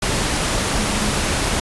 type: tone in noise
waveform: sine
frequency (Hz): 208.7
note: G#3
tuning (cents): +9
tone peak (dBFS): -24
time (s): 0.79-1.11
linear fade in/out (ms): 5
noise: pink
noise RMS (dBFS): -20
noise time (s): 0.02-1.6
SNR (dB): -7
effects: resampled to 24000 Hz